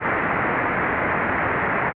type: low-pass noise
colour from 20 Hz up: white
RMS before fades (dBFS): -22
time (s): 0-1.93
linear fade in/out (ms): 50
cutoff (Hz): 2100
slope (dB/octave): 48
effects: high-pass 80 Hz 12 dB/octave